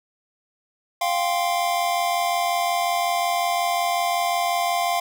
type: chord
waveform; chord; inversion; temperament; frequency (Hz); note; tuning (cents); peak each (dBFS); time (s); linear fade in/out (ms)
square; F suspended second; none; equal; 698.5 / 784 / 1046.5; F5 / G5 / C6; 0 / 0 / 0; -23 / -28 / -28; 1.01-5; 5
effects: none